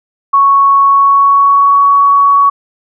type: tone with pitch glide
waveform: sine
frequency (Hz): 1108.7 to 1122.9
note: C#6 to C#6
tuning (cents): 0 to +22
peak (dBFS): -4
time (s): 0.33-2.5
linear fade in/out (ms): 10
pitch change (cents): +22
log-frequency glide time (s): 0.84-1.84
effects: none